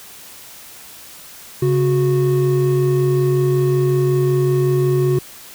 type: tone pair together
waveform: triangle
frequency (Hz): 137.4 / 366.8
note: C#3 / F#4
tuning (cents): -15 / -15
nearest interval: octave + perfect fourth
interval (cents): 1700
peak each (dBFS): -14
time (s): 1.62-5.19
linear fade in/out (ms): 5
effects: white hiss -39 dBFS RMS until 5.54 s